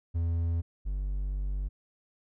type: tone pair in turn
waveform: triangle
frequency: 84 / 48.44 Hz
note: E2 / G1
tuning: +33 / -20 cents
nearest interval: minor seventh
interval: 953 cents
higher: first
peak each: -24 / -27 dBFS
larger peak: first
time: 0.14-0.62 / 0.85-1.69 s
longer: second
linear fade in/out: 20 ms
effects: none